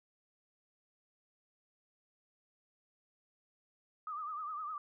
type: tone with vibrato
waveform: sine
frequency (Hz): 1222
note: D#6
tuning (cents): -32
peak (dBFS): -38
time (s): 4.07-4.78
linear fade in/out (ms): 2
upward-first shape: triangle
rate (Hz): 9.8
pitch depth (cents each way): 110
effects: none